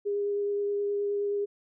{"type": "tone with vibrato", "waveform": "sine", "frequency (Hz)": 406.8, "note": "G#4", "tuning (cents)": -36, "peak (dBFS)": -26, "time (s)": [0.05, 1.46], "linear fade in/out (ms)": 20, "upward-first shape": "sine", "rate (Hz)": 9.5, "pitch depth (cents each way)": 9, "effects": []}